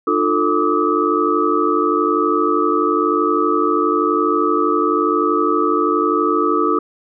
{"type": "tone cluster", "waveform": "sine", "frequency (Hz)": [301.6, 354, 444.9, 1168, 1269], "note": ["D4", "F4", "A4", "D6", "D#6"], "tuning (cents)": [46, 23, 19, -10, 34], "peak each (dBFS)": -20, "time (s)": [0.07, 6.79], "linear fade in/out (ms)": 5, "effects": []}